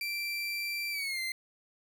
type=tone with pitch glide; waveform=30% pulse; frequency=2349 to 2081 Hz; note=D7 to C7; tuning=0 to -10 cents; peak=-30 dBFS; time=0.01-1.32 s; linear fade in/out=2 ms; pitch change=-210 cents; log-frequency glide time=0.91-1.2 s; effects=none